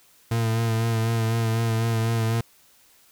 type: tone with vibrato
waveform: 40% pulse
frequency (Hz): 113.6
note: A#2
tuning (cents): -44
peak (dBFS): -20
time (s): 0.31-2.41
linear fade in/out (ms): 5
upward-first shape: sine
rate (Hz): 4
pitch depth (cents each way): 30
effects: white hiss -57 dBFS RMS until 3.11 s